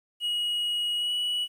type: tone with pitch glide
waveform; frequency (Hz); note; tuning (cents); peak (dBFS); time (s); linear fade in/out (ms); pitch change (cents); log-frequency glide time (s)
triangle; 2900 to 2937; F#7 to F#7; -35 to -13; -24; 0.2-1.48; 50; +22; 0.97-1.12
effects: 10-bit